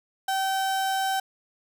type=tone; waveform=35% pulse; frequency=771 Hz; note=G5; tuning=29 cents flat; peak=-22 dBFS; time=0.28-1.2 s; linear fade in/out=5 ms; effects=none